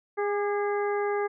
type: harmonic tone with a mistuned harmonic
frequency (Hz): 410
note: G#4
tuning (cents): -22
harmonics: 1 / 2 / 3 / 4 / 5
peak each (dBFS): -26 / -32 / -36 / -38 / -40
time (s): 0.17-1.28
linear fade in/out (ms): 20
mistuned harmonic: 3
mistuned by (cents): -34
effects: none